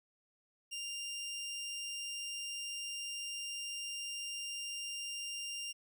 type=tone; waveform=20% pulse; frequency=2794 Hz; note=F7; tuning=in tune; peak=-35 dBFS; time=0.71-5.73 s; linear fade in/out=20 ms; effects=none